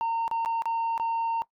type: tone with dropouts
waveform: sine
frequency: 916 Hz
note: A#5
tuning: 31 cents flat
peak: -22 dBFS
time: 0.01-1.42 s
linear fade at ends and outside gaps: 0 ms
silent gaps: 0.279-0.313 / 0.449-0.459 / 0.621-0.656 / 0.978-0.998 s
effects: noise-tail reverb RT60 0.1 s tail -20 dB re dry + tanh soft clip ceiling -24 dBFS